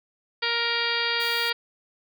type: harmonic tone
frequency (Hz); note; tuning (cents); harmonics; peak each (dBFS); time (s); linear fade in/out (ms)
468.6; A#4; +9; 1 / 2 / 3 / 4 / 5 / 6 / 7 / 8 / 9 / 10; -34 / -34 / -31 / -30 / -31 / -34 / -32 / -33 / -36 / -31; 0.42-1.53; 10
type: noise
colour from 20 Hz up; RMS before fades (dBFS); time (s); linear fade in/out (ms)
blue; -40; 1.2-1.5; 2
effects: none